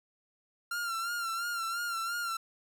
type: tone with vibrato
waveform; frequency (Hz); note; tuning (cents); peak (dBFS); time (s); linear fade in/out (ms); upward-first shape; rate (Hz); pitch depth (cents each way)
45% pulse; 1380; F6; -21; -32; 0.71-2.37; 5; sine; 2.9; 55
effects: none